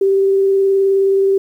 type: tone with vibrato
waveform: sine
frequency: 390 Hz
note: G4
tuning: 9 cents flat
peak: -10 dBFS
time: 0.01-1.38 s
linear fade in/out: 5 ms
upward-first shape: triangle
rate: 19 Hz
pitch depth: 15 cents each way
effects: 8-bit

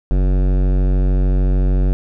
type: tone with hard clipping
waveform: sine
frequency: 46.72 Hz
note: F#1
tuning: 18 cents sharp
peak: -14 dBFS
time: 0.11-1.93 s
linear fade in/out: 0 ms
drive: 17 dB
effects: none

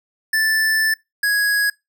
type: tone pair in turn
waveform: square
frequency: 1760 / 1663.4 Hz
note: A6 / G#6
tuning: 0 / +2 cents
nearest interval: minor second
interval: 98 cents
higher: first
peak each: -16 dBFS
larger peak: neither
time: 0.33-0.94 / 1.23-1.7 s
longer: first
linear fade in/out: 5 ms
effects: noise-tail reverb RT60 0.2 s tail -24 dB re dry

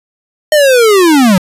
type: linear sweep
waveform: square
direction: down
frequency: 620 to 174.61 Hz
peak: -5 dBFS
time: 0.52-1.38 s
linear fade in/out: 2 ms
effects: resampled to 32000 Hz

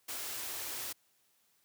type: band-stop noise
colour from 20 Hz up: white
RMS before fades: -40 dBFS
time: 0.08-0.93 s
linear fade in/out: 10 ms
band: 130 to 240 Hz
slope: 96 dB/octave
effects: white hiss -72 dBFS RMS until 1.64 s + high-pass 80 Hz 12 dB/octave

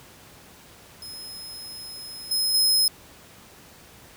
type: tone with level steps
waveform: sawtooth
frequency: 5130 Hz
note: E8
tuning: 48 cents flat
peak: -34 / -19 / -15 dBFS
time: 1.02-2.88 s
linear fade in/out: 2 ms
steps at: 2.31 / 2.54 s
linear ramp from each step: 5 ms
effects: pink hiss -49 dBFS RMS until 4.16 s + high-pass 60 Hz 12 dB/octave

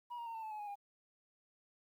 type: tone with pitch steps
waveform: sine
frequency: 963 / 939.4 / 916.3 / 893.9 / 871.9 / 850.5 / 829.7 / 809.3 Hz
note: B5 / A#5 / A#5 / A5 / A5 / G#5 / G#5 / G#5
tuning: -44 / +13 / -30 / +27 / -16 / +41 / -2 / -45 cents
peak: -39 dBFS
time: 0.1-0.756 s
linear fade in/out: 20 ms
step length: 82 ms
effects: tanh soft clip ceiling -41 dBFS + 12-bit

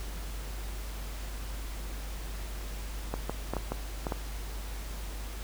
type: clicks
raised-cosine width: 1 ms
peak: -17 dBFS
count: 7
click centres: 3.14 / 3.296 / 3.536 / 3.567 / 3.72 / 4.068 / 4.122 s
effects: added 50 Hz sine -36 dBFS peak until 5.43 s + pink hiss -45 dBFS RMS until 5.43 s

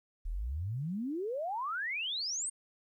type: exponential sweep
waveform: sine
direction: up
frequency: 35.66 to 8870 Hz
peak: -33 dBFS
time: 0.25-2.5 s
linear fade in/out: 10 ms
effects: 12-bit

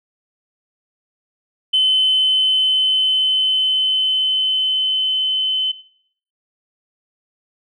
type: tone with level ramp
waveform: sine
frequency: 3049 Hz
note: G7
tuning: 49 cents flat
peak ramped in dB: -11 to -16 dBFS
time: 1.73-5.72 s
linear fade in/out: 10 ms
effects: noise-tail reverb RT60 0.6 s tail -17 dB re dry + tanh soft clip ceiling -7 dBFS

